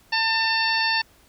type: harmonic tone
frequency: 897 Hz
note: A5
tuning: 33 cents sharp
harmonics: 1 / 2 / 3 / 4 / 5 / 6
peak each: -26 / -24 / -27 / -33 / -25 / -33 dBFS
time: 0.12-1.02 s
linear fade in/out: 10 ms
effects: pink hiss -56 dBFS RMS until 1.28 s